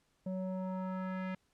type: tone with low-pass filter sweep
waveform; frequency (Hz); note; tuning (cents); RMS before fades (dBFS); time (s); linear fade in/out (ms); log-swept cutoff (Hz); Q
square; 186.7; F#3; +16; -38; 0.26-1.35; 5; 490 to 2200; 1.9
effects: pink hiss -75 dBFS RMS until 1.53 s + low-pass 10000 Hz 12 dB/octave